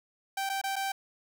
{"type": "tone with dropouts", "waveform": "sawtooth", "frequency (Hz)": 780, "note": "G5", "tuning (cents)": -9, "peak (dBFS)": -26, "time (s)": [0.37, 0.92], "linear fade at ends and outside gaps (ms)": 5, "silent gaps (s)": [[0.493, 0.497], [0.615, 0.638], [0.758, 0.763]], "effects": []}